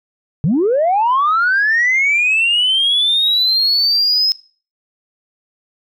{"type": "linear sweep", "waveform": "sine", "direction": "up", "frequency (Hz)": [130.81, 5160], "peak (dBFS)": -10, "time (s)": [0.44, 4.32], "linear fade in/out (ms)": 0, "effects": ["noise-tail reverb RT60 0.4 s tail -22 dB re dry", "tanh soft clip ceiling -8 dBFS"]}